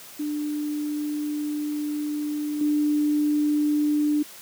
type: tone with level steps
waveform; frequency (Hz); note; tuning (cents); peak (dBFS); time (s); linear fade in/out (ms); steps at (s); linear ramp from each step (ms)
sine; 297.4; D4; +22; -25 / -19; 0.19-4.23; 10; 2.61; 2
effects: white hiss -44 dBFS RMS until 4.41 s + high-pass 100 Hz 12 dB/octave